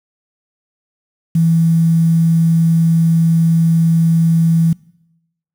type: tone with quantisation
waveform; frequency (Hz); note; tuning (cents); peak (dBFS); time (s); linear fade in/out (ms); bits
sine; 164.81; E3; 0; -9; 1.35-4.73; 5; 6
effects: noise-tail reverb RT60 0.9 s tail -23 dB re dry